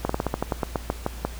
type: slowing click train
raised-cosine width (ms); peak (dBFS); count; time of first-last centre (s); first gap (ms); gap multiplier
1; -9; 13; 0.05-1.25; 44; 1.14
effects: added 58 Hz sine -35 dBFS peak until 1.39 s + pink hiss -43 dBFS RMS until 1.39 s